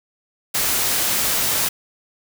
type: noise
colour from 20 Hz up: white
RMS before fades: -20 dBFS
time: 0.54-1.69 s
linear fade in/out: 10 ms
effects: none